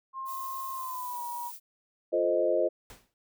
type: tone with pitch glide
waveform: sine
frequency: 1063 to 958 Hz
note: C6 to A#5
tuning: +27 to +47 cents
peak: -34 dBFS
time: 0.13-1.52 s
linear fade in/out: 50 ms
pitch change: -180 cents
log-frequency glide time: 0.73-1.23 s
type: noise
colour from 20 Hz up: violet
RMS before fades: -43 dBFS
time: 0.25-1.6 s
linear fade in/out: 50 ms
type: chord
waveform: sine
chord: F dominant seventh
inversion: none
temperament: equal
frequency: 349.2 / 440 / 523.3 / 622.3 Hz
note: F4 / A4 / C5 / Eb5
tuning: 0 / 0 / 0 / 0 cents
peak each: -30 / -32 / -28 / -27 dBFS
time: 2.12-2.69 s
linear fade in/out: 20 ms
type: noise with exponential decay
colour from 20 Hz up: pink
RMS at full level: -45 dBFS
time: 2.9-3.14 s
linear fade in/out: 1 ms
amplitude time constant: 52 ms
effects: none